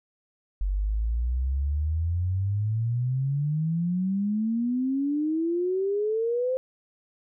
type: exponential sweep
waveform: sine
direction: up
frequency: 46.25 to 523.3 Hz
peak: -23 dBFS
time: 0.61-6.57 s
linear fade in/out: 0 ms
effects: none